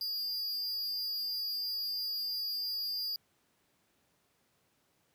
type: tone with amplitude modulation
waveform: square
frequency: 4801 Hz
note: D8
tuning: 37 cents sharp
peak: -31 dBFS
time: 0.01-3.16 s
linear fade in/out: 2 ms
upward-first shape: sine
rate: 239 Hz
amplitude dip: 65%
effects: pink hiss -73 dBFS RMS until 5.14 s + high-pass 100 Hz 12 dB/octave